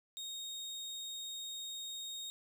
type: tone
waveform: 30% pulse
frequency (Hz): 3723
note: A#7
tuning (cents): -3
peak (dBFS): -39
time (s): 0.17-2.3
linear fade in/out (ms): 0
effects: none